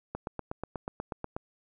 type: click train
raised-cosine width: 1 ms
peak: -20 dBFS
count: 11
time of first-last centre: 0.15-1.365 s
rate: 8.23 Hz
effects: none